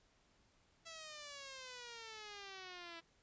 5% pulse exponential sweep, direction down, 666 to 329.6 Hz, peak -38 dBFS, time 0.85-3.01 s, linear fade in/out 20 ms, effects pink hiss -73 dBFS RMS until 3.22 s + resampled to 16000 Hz

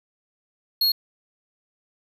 square tone, 4304 Hz, C8, 48 cents sharp, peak -18 dBFS, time 0.81-0.92 s, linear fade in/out 5 ms, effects none

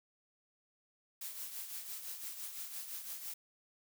blue noise with tremolo, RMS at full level -42 dBFS, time 1.21-3.34 s, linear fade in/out 5 ms, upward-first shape triangle, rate 5.9 Hz, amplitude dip 60%, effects none

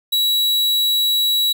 45% pulse tone, 3900 Hz, B7, 23 cents flat, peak -15 dBFS, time 0.12-1.53 s, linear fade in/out 10 ms, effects none

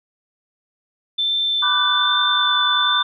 sine tone with vibrato, 3535 Hz, A7, 7 cents sharp, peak -17 dBFS, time 1.18-3.03 s, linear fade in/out 10 ms, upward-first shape sine, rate 1.2 Hz, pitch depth 10 cents each way
sine chord, G major seventh, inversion first, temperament equal with one note detuned, 987.8 / 1174.7 / 1480 / 1530.4 Hz, B5 / D6 / F#6 / G6, 0 / 0 / 0 / -42 cents, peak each -25 / -21 / -25 / -26 dBFS, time 1.62-3.03 s, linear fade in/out 10 ms
effects none

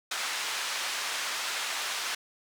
pink band-pass noise, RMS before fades -33 dBFS, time 0.11-2.15 s, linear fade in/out 5 ms, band 1200 to 7300 Hz, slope 12 dB/octave, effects none

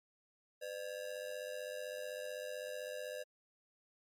square ring-modulated tone, 554.4 Hz, C#5, in tune, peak -39 dBFS, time 0.61-3.24 s, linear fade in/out 20 ms, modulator 47.9 Hz, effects MP3 64 kbps

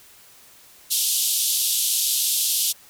white band-pass noise, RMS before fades -22 dBFS, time 0.9-2.73 s, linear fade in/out 20 ms, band 3000 to 14000 Hz, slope 48 dB/octave, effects white hiss -50 dBFS RMS until 2.89 s

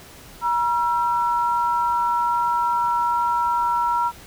sine tone pair together, 955 / 1350.6 Hz, A#5 / E6, +42 / +42 cents, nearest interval tritone, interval 600 cents, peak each -19 / -24 dBFS, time 0.41-4.12 s, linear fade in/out 50 ms, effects pink hiss -44 dBFS RMS until 4.26 s

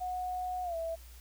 sine tone with pitch glide, 731 to 658.8 Hz, F#5 to E5, -21 to -1 cents, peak -33 dBFS, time 0-0.96 s, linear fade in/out 20 ms, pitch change -180 cents, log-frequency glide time 0.63-0.76 s, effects added 60 Hz sine -49 dBFS peak until 1.2 s + white hiss -58 dBFS RMS until 1.2 s

